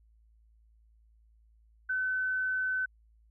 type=tone; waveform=sine; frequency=1517 Hz; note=F#6; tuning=43 cents sharp; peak=-28 dBFS; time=1.89-2.86 s; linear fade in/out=10 ms; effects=added 55 Hz sine -60 dBFS peak until 3.3 s